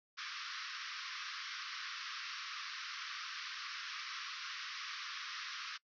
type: band-pass noise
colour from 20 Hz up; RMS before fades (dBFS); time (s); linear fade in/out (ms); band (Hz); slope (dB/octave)
pink; -45; 0.17-5.78; 20; 1100 to 5800; 96
effects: noise-tail reverb RT60 0.1 s tail -23 dB re dry